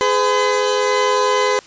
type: tone cluster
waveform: 40% pulse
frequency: 417.5 / 508 / 1015 Hz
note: G#4 / B4 / B5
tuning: +9 / +49 / +47 cents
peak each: -18 dBFS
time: 0.01-1.59 s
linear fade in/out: 0 ms
effects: white hiss -43 dBFS RMS until 1.66 s + resampled to 16000 Hz